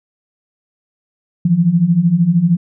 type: beating tone pair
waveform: sine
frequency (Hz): 162.5 / 175.5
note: E3 / F3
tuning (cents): -24 / +9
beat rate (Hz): 13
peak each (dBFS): -15 / -11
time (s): 1.45-2.57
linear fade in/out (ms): 5
effects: none